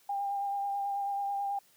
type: tone with vibrato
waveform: sine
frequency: 800 Hz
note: G5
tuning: 35 cents sharp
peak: -30 dBFS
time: 0.09-1.59 s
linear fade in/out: 5 ms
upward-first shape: sine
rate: 9.2 Hz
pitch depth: 18 cents each way
effects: white hiss -64 dBFS RMS until 1.76 s + high-pass 60 Hz 12 dB/octave

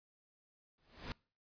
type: noise with exponential growth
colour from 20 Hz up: pink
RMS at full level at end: -40 dBFS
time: 0.78-1.12 s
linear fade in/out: 1 ms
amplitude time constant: 73 ms
effects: noise-tail reverb RT60 0.4 s tail -25 dB re dry + resampled to 11025 Hz

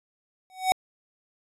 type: tone with exponential growth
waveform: square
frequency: 750 Hz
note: F#5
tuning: 23 cents sharp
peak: -16 dBFS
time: 0.5-0.72 s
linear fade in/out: 0 ms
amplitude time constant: 47 ms
effects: resampled to 32000 Hz

